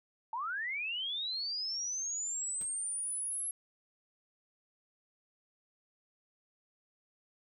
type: linear sweep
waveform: sine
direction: up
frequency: 865 to 11175 Hz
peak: -34 dBFS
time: 0.33-3.51 s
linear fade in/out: 2 ms
type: noise with exponential decay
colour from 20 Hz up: pink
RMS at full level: -49 dBFS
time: 2.61-2.71 s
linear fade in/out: 0 ms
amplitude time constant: 20 ms
effects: none